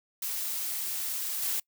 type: noise with level steps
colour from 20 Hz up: blue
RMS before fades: -33 / -30 dBFS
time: 0.22-1.6 s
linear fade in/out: 5 ms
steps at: 1.42 s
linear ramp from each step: 2 ms
effects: noise-tail reverb RT60 0.1 s tail -25 dB re dry